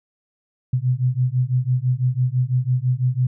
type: beating tone pair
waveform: sine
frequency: 123.6 / 129.6 Hz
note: B2 / C3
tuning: +2 / -16 cents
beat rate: 6 Hz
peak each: -20 dBFS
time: 0.73-3.27 s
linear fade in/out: 5 ms
effects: none